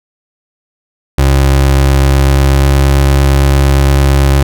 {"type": "tone with pitch glide", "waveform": "30% pulse", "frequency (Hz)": [68, 68.83], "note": ["C#2", "C#2"], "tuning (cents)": [-33, -12], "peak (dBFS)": -3, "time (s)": [1.18, 4.43], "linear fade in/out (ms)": 5, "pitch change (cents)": 21, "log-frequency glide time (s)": [2.1, 2.82], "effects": []}